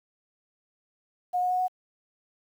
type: tone with pitch steps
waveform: sine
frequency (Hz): 721 / 726.4 / 731.9 / 737.4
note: F#5 / F#5 / F#5 / F#5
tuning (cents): -45 / -32 / -19 / -6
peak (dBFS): -23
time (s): 1.33-1.682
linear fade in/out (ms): 20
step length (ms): 88
effects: 9-bit